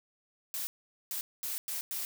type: noise bursts at uneven times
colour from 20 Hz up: blue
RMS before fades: -36 dBFS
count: 5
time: 0.54-0.67 / 1.11-1.21 / 1.43-1.58 / 1.68-1.81 / 1.91-2.05 s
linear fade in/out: 0 ms
effects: none